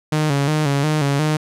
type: tone with vibrato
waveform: sawtooth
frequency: 146.83 Hz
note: D3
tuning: in tune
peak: -12 dBFS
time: 0.12-1.37 s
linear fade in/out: 5 ms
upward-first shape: square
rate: 2.8 Hz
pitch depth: 78 cents each way
effects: low-pass 10000 Hz 12 dB/octave